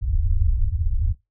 pink low-pass noise, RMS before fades -20 dBFS, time 0.01-1.15 s, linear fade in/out 10 ms, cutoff 100 Hz, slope 96 dB/octave, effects noise-tail reverb RT60 0.2 s tail -21 dB re dry

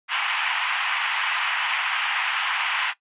white band-pass noise, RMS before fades -25 dBFS, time 0.08-2.94 s, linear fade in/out 50 ms, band 820 to 3100 Hz, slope 48 dB/octave, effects noise-tail reverb RT60 0.1 s tail -17 dB re dry + resampled to 8000 Hz

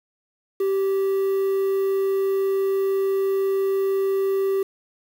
triangle tone with quantisation, 389 Hz, G4, 13 cents flat, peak -17 dBFS, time 0.6-4.63 s, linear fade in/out 5 ms, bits 7, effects none

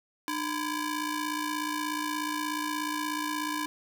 sawtooth ring-modulated tone, 659.3 Hz, E5, in tune, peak -23 dBFS, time 0.28-3.66 s, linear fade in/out 0 ms, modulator 358 Hz, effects none

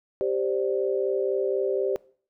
sine chord, G suspended fourth, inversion none, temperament equal, 392 / 523.3 / 587.3 Hz, G4 / C5 / D5, 0 / 0 / 0 cents, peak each -25 / -28 / -30 dBFS, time 0.21-1.96 s, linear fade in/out 0 ms, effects noise-tail reverb RT60 0.5 s tail -22 dB re dry

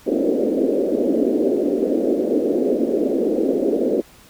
pink band-pass noise, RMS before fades -19 dBFS, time 0.06-4.02 s, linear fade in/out 20 ms, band 240 to 550 Hz, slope 48 dB/octave, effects pink hiss -48 dBFS RMS until 4.29 s

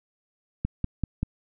click train, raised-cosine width 5 ms, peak -13 dBFS, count 4, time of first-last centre 0.65-1.23 s, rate 5.17 Hz, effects none

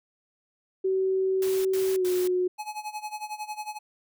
sine tone with pitch glide, 380 to 363.7 Hz, F#4 to F#4, +46 to -30 cents, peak -22 dBFS, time 0.84-2.48 s, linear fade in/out 10 ms, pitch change -76 cents, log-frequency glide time 1.95-2.05 s
white noise bursts, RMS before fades -38 dBFS, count 3, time 1.42-2.276 s, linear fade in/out 2 ms, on 230 ms, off 83 ms
square tone with tremolo, 848 Hz, G#5, 36 cents sharp, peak -31 dBFS, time 2.58-3.79 s, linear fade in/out 20 ms, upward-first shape sine, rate 11 Hz, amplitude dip 85%
effects none

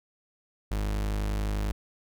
40% pulse tone, 51.4 Hz, G#1, 17 cents flat, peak -26 dBFS, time 0.71-1.72 s, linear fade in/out 5 ms, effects none

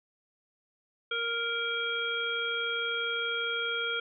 harmonic tone, 466.2 Hz, A#4, in tune, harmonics 1 / 3 / 5 / 7, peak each -37 / -32 / -37 / -34 dBFS, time 1.11-4 s, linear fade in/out 5 ms, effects none

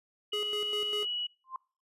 sine tone, 2928 Hz, F#7, 19 cents flat, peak -31 dBFS, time 0.32-1.27 s, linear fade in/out 10 ms
square tone with tremolo, 418.1 Hz, G#4, 12 cents sharp, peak -34 dBFS, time 0.33-1.05 s, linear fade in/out 5 ms, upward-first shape square, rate 5 Hz, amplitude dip 60%
sine tone with exponential growth, 1046.5 Hz, C6, in tune, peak -31 dBFS, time 1.44-1.56 s, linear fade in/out 2 ms, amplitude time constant 25 ms
effects noise-tail reverb RT60 0.4 s tail -26 dB re dry + resampled to 32000 Hz

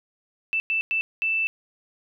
sine tone bursts at uneven times, 2651 Hz, E7, 9 cents sharp, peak -21 dBFS, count 4, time 0.53-0.6 / 0.7-0.81 / 0.91-1.01 / 1.22-1.47 s, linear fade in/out 0 ms, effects none

